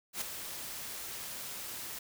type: noise with ADSR envelope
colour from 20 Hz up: white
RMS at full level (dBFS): -34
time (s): 0.13-1.99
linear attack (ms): 83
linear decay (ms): 8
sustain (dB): -8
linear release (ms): 6
effects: none